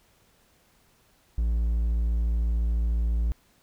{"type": "tone", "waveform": "triangle", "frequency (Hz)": 57, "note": "A#1", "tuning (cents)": -38, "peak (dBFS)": -20, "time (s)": [1.38, 3.32], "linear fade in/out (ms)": 0, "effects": ["pink hiss -63 dBFS RMS until 3.62 s"]}